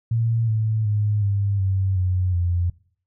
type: tone with pitch steps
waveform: sine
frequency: 114.7 / 109.65 / 104.82 / 100.2 / 95.78 / 91.56 / 87.53 Hz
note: A#2 / A2 / G#2 / G2 / G2 / F#2 / F2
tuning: -28 / -6 / +16 / +38 / -40 / -18 / +4 cents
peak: -18 dBFS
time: 0.11-2.7 s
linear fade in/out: 5 ms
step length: 370 ms
effects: noise-tail reverb RT60 0.5 s tail -21 dB re dry